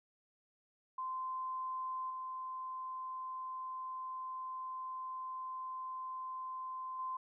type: tone with level steps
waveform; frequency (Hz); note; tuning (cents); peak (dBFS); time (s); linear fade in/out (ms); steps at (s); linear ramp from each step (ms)
sine; 1036; C6; -17; -37 / -40 / -37; 0.98-7.17; 5; 2.1 / 6.99; 2
effects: none